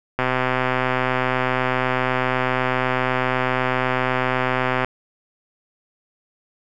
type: click train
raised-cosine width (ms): 0.5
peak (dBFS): -5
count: 597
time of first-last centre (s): 0.19-4.846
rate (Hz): 128
effects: none